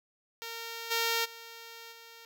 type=tone with level steps; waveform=5% pulse; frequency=460 Hz; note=A#4; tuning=23 cents flat; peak=-27 / -16 / -34 / -38 dBFS; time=0.42-2.25 s; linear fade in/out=0 ms; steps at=0.9 / 1.24 / 1.91 s; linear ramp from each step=20 ms; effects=none